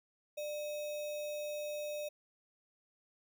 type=tone with sample-and-hold; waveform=sine; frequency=596 Hz; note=D5; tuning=25 cents sharp; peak=-37 dBFS; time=0.37-2.09 s; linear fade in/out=10 ms; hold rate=3150 Hz; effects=none